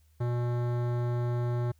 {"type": "tone with hard clipping", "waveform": "sine", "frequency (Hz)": 120.9, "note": "B2", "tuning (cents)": -36, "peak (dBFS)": -29, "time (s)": [0.2, 1.72], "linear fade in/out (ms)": 10, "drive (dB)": 17, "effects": ["added 77 Hz sine -60 dBFS peak until 1.79 s", "white hiss -72 dBFS RMS until 1.79 s"]}